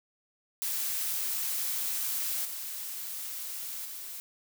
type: noise with level steps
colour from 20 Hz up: blue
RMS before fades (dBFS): -32 / -38 / -41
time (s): 0.62-4.2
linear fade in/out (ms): 0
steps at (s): 2.45 / 3.85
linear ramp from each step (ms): 2
effects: none